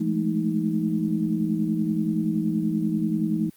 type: tone cluster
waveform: sine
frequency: 169.4 / 210.1 / 220.6 / 314.8 Hz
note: E3 / G#3 / A3 / D#4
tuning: +48 / +20 / +5 / +20 cents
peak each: -27 dBFS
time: 0-3.5 s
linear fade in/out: 10 ms
effects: white hiss -57 dBFS RMS until 3.56 s + Opus 24 kbps